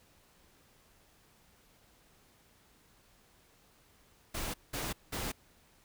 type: noise bursts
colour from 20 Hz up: pink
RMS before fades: -37 dBFS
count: 3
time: 4.34-5.32 s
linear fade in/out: 10 ms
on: 200 ms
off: 190 ms
effects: pink hiss -65 dBFS RMS until 5.84 s